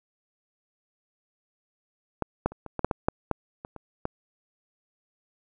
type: clicks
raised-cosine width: 1 ms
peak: -12 / -9 / -28 / -24 / -15 / -7 / -11 / -7 / -10 / -23 / -26 / -14 dBFS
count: 12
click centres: 2.223 / 2.46 / 2.52 / 2.663 / 2.793 / 2.846 / 2.912 / 3.085 / 3.313 / 3.649 / 3.763 / 4.054 s
effects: none